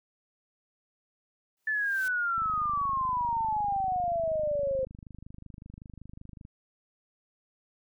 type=noise with exponential growth; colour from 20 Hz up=white; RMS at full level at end=-43 dBFS; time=1.57-2.08 s; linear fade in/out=1 ms; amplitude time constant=110 ms
type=exponential sweep; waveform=sine; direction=down; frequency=1760 to 519 Hz; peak=-26 dBFS; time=1.67-4.85 s; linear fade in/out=5 ms
type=click train; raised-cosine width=5 ms; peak=-33 dBFS; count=104; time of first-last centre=2.38-6.451 s; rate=25.3 Hz
effects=none